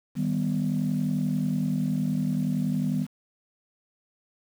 sine chord, Eb augmented, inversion none, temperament equal, 155.56 / 196 / 246.9 Hz, Eb3 / G3 / B3, 0 / 0 / 0 cents, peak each -27 dBFS, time 0.15-3.07 s, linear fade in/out 50 ms, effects tanh soft clip ceiling -17 dBFS + 8-bit

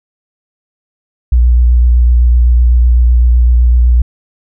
sine tone with vibrato, 60.2 Hz, B1, 44 cents flat, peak -4 dBFS, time 1.32-4.02 s, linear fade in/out 5 ms, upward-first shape triangle, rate 7.9 Hz, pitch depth 32 cents each way, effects none

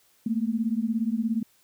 sine beating tone pair, 218.4 / 235.4 Hz, A3 / A#3, -13 / +17 cents, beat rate 17 Hz, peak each -26 / -27 dBFS, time 0.26-1.43 s, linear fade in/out 5 ms, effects white hiss -63 dBFS RMS until 1.63 s

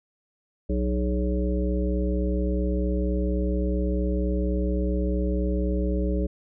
harmonic tone with a mistuned harmonic, 61.74 Hz, B1, in tune, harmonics 1 / 3 / 5 / 7 / 9, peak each -24 / -29 / -31 / -32 / -34 dBFS, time 0.69-6.27 s, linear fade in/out 10 ms, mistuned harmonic 7, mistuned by -64 cents, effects none

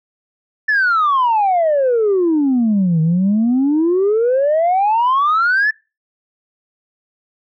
sine exponential two-way sweep, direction down then up, 1776 to 156.1 to 1776 Hz, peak -10 dBFS, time 0.68-5.71 s, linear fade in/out 10 ms, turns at 3.01 s, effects noise-tail reverb RT60 0.3 s tail -25 dB re dry + tanh soft clip ceiling -9 dBFS

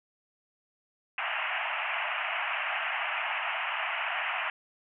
white band-pass noise, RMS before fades -32 dBFS, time 1.18-4.5 s, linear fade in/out 2 ms, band 630 to 2900 Hz, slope 96 dB/octave, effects none

